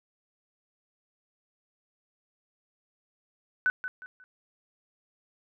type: tone with echo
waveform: sine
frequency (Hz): 1500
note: F#6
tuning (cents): +23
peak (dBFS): -21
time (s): 3.66-3.7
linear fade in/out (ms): 0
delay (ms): 180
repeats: 3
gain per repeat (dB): -10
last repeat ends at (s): 4.24
effects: none